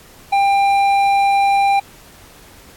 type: tone with hard clipping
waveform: sine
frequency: 795 Hz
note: G5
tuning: 24 cents sharp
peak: -13 dBFS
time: 0.32-1.8 s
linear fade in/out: 10 ms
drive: 8 dB
effects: pink hiss -44 dBFS RMS until 2.76 s + AAC 64 kbps